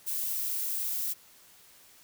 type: noise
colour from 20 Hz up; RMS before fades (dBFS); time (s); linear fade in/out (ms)
violet; -32; 0.06-1.14; 20
effects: white hiss -57 dBFS RMS until 2.03 s